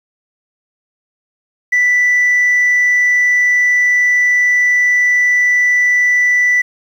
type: tone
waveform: sine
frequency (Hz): 1975.5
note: B6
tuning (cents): 0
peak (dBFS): -7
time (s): 1.72-6.62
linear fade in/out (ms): 10
effects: tanh soft clip ceiling -7 dBFS + 7-bit